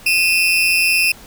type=tone pair together; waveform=35% pulse; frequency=2503 / 2679 Hz; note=D#7 / E7; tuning=+10 / +27 cents; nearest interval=minor second; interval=117 cents; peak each=-14 dBFS; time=0.06-1.12 s; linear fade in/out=5 ms; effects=pink hiss -41 dBFS RMS until 1.26 s